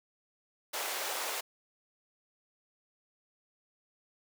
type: high-pass noise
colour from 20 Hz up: pink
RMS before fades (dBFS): -36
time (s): 0.73-1.41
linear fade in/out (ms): 10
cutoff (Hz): 480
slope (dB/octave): 24
effects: none